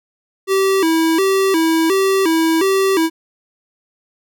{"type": "tone with vibrato", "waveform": "square", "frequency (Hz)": 354.5, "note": "F4", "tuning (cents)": 26, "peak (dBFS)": -13, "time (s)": [0.47, 3.1], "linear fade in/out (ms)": 50, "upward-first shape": "square", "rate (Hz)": 1.4, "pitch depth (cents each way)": 150, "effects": []}